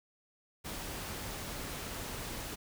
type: noise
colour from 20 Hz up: pink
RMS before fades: -41 dBFS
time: 0.64-2.56 s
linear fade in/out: 20 ms
effects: none